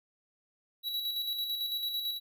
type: tone with tremolo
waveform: square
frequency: 3908 Hz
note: B7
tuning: 19 cents flat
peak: -31 dBFS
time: 0.83-2.2 s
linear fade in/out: 50 ms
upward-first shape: square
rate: 9 Hz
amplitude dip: 40%
effects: none